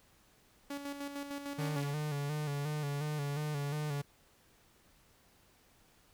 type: tone with tremolo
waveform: sawtooth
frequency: 283 Hz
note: C#4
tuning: 36 cents sharp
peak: -34 dBFS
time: 0.7-1.91 s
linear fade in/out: 5 ms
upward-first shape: square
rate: 6.6 Hz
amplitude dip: 50%
type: tone with vibrato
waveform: 45% pulse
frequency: 146.83 Hz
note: D3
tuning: in tune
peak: -34 dBFS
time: 1.58-4.02 s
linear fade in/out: 10 ms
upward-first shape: square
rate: 2.8 Hz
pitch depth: 48 cents each way
effects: pink hiss -66 dBFS RMS until 6.13 s

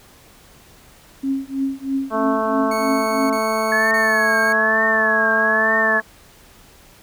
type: tone with tremolo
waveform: sine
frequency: 270.8 Hz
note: C#4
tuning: 40 cents flat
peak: -16 dBFS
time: 1.23-3.41 s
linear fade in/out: 10 ms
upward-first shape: triangle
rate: 3.1 Hz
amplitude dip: 100%
type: harmonic tone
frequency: 220 Hz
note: A3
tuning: in tune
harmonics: 1 / 2 / 3 / 4 / 5 / 6 / 7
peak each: -27 / -26 / -22 / -28 / -23 / -30 / -33 dBFS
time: 2.1-6.02 s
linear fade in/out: 50 ms
type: tone bursts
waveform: sawtooth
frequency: 2213 Hz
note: C#7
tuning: 3 cents flat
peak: -25 dBFS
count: 3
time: 2.71-4.528 s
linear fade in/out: 5 ms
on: 590 ms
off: 24 ms
type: tone with vibrato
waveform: sine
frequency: 1704 Hz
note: G#6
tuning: 44 cents sharp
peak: -16 dBFS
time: 3.72-6 s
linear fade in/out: 2 ms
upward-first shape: triangle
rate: 1.1 Hz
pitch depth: 120 cents each way
effects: pink hiss -48 dBFS RMS until 7.02 s

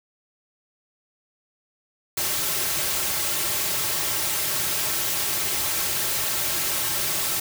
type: noise with comb filter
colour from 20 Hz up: white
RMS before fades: -25 dBFS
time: 2.17-7.4 s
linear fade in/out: 5 ms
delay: 4.1 ms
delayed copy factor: -0.6
effects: none

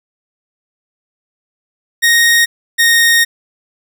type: tone pair in turn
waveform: sawtooth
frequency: 1864.7 / 1857 Hz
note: A#6 / A#6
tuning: 0 / -7 cents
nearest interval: unison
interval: 7 cents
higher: first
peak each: -4 dBFS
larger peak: neither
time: 2.02-2.46 / 2.78-3.25 s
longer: second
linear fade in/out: 20 ms
effects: none

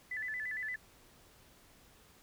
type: tone with vibrato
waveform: sine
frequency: 1864.7 Hz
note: A#6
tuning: in tune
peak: -36 dBFS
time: 0.11-0.76 s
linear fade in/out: 5 ms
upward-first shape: square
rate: 8.7 Hz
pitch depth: 120 cents each way
effects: pink hiss -62 dBFS RMS until 2.22 s

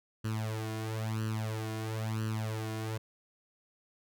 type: tone with flanger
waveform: sawtooth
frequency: 110 Hz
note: A2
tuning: in tune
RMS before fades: -35 dBFS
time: 0.24-2.98 s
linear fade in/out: 10 ms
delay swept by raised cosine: 0.67 to 2.87 ms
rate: 1 Hz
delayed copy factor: +0.85
effects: none

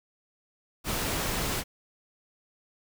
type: noise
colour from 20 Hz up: pink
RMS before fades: -30 dBFS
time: 0.84-1.64 s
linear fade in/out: 50 ms
effects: none

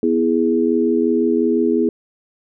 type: chord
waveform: sine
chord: E major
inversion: second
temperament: equal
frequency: 246.9 / 329.6 / 415.3 Hz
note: B3 / E4 / G#4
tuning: 0 / 0 / 0 cents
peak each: -18 dBFS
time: 0.03-1.89 s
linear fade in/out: 2 ms
effects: none

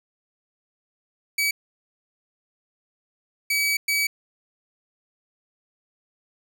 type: tone bursts at uneven times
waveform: sawtooth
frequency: 2281 Hz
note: C#7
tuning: 49 cents sharp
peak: -17 dBFS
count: 3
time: 1.38-1.51 / 3.5-3.77 / 3.88-4.07 s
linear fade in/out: 5 ms
effects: none

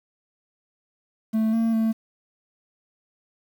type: tone with pitch steps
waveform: triangle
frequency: 220.3 / 227 / 223.1 Hz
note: A3 / A#3 / A3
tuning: +2 / -46 / +24 cents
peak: -17 dBFS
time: 1.33-1.93 s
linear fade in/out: 20 ms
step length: 200 ms
effects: 8-bit

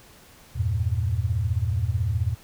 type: chord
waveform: sine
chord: E diminished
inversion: none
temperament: equal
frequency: 82.41 / 98 / 116.54 Hz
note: E2 / G2 / Bb2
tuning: 0 / 0 / 0 cents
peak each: -26 dBFS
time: 0.55-2.35 s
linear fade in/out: 20 ms
effects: pink hiss -51 dBFS RMS until 2.43 s

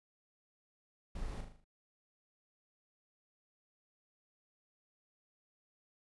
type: noise with echo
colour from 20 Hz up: brown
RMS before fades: -41 dBFS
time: 1.15-1.41 s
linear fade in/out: 5 ms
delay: 39 ms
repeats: 6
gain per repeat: -5 dB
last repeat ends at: 1.644 s
effects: resampled to 24000 Hz

